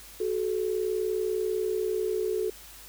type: tone pair together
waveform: sine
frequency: 372.1 / 432.2 Hz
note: F#4 / A4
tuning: +10 / -31 cents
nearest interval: minor third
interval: 259 cents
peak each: -29 / -28 dBFS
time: 0.2-2.5 s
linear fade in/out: 5 ms
effects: added 50 Hz sine -54 dBFS peak until 2.88 s + white hiss -48 dBFS RMS until 2.88 s